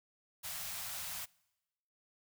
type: band-stop noise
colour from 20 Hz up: white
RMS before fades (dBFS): -42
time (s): 0.43-1.26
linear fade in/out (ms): 20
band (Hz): 190 to 580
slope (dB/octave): 48
effects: noise-tail reverb RT60 1.0 s tail -25 dB re dry